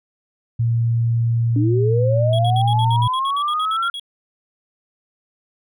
sine tone, 116.3 Hz, A#2, 4 cents flat, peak -15 dBFS, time 0.59-3.08 s, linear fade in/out 10 ms
sine linear sweep, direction up, 279.5 to 1393 Hz, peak -18 dBFS, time 1.56-3.9 s, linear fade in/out 2 ms
triangle tone bursts, 3322 Hz, G#7, in tune, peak -25 dBFS, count 15, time 2.33-3.997 s, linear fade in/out 2 ms, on 57 ms, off 58 ms
effects none

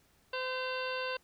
harmonic tone with a mistuned harmonic, 513 Hz, C5, 34 cents flat, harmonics 1 / 2 / 3 / 4 / 5 / 6 / 7 / 8 / 9, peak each -37 / -40 / -40 / -50 / -41 / -51 / -48 / -53 / -47 dBFS, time 0.33-1.17 s, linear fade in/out 5 ms, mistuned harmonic 5, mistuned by +100 cents, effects pink hiss -68 dBFS RMS until 1.23 s

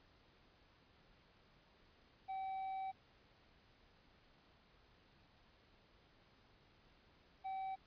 triangle tone pair in turn, 767 / 767 Hz, G5 / G5, -38 / -38 cents, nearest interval unison, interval 0 cents, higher neither, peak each -39 / -39 dBFS, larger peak neither, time 2.28-2.92 / 7.44-7.76 s, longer first, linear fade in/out 20 ms, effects pink hiss -69 dBFS RMS until 7.86 s + resampled to 11025 Hz

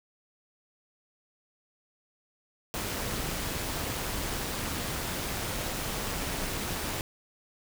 pink noise with amplitude modulation, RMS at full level -31 dBFS, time 2.74-7.01 s, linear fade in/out 0 ms, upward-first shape sine, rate 206 Hz, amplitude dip 50%, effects none

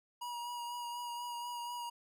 square tone with vibrato, 959 Hz, A#5, 49 cents sharp, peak -40 dBFS, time 0.21-1.9 s, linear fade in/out 10 ms, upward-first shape sine, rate 4.1 Hz, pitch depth 18 cents each way, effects none

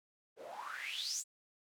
white noise with band-pass filter sweep, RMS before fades -42 dBFS, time 0.36-1.24 s, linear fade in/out 50 ms, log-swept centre 420 to 8000 Hz, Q 8.3, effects none

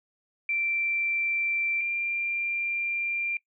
sine tone pair in turn, 2349 / 2379 Hz, D7 / D7, 0 / +22 cents, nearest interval unison, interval 22 cents, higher second, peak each -25 / -26 dBFS, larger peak first, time 0.49-1.81 / 1.81-3.37 s, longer second, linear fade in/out 2 ms, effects noise-tail reverb RT60 0.1 s tail -22 dB re dry

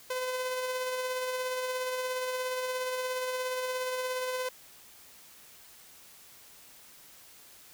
sawtooth tone with tremolo, 509 Hz, C5, 48 cents flat, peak -26 dBFS, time 0.1-4.49 s, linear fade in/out 5 ms, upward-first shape sine, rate 17 Hz, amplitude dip 30%, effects white hiss -54 dBFS RMS until 7.73 s

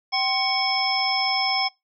sine tone cluster, 770 / 1054 / 2234 / 3296 / 5260 Hz, G5 / C6 / C#7 / G#7 / E8, -31 / +12 / +13 / -14 / -5 cents, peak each -25 / -32 / -27 / -31 / -23 dBFS, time 0.12-1.69 s, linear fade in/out 20 ms, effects noise-tail reverb RT60 0.2 s tail -24 dB re dry

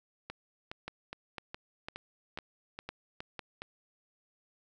two click trains, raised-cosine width 0.3 ms, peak -24 / -23 dBFS, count 9 / 6, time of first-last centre 0.3-3.62 / 0.88-3.393 s, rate 2.41 / 1.99 Hz, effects none

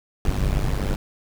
brown noise with amplitude modulation, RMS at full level -18 dBFS, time 0.25-0.96 s, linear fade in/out 2 ms, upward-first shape sine, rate 97.4 Hz, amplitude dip 90%, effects none

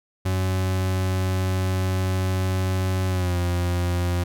40% pulse tone with pitch glide, 93.5 to 88.3 Hz, F#2 to F2, +19 to +20 cents, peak -20 dBFS, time 0.25-4.24 s, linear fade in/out 10 ms, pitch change -99 cents, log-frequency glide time 3.08-3.37 s, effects none

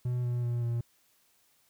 triangle tone with pitch steps, 123.47 / 121.63 / 119.82 / 118.03 Hz, B2 / B2 / A#2 / A#2, 0 / -26 / +48 / +22 cents, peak -26 dBFS, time 0.05-0.81 s, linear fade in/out 5 ms, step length 190 ms, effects white hiss -68 dBFS RMS until 1.69 s

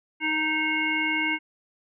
harmonic tone, 311.1 Hz, D#4, in tune, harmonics 1 / 3 / 5 / 7 / 9, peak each -30 / -33 / -32 / -25 / -32 dBFS, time 0.2-1.39 s, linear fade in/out 50 ms, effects none

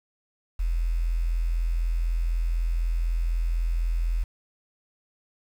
sine tone with quantisation, 42 Hz, E1, 33 cents sharp, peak -22 dBFS, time 0.59-4.24 s, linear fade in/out 10 ms, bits 8, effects none

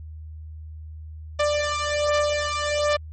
sawtooth beating tone pair, 591 / 592.3 Hz, D5 / D5, +11 / +15 cents, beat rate 1.3 Hz, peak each -20 / -20 dBFS, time 1.39-2.97 s, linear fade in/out 10 ms, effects added 78 Hz sine -35 dBFS peak until 3.12 s + MP3 32 kbps

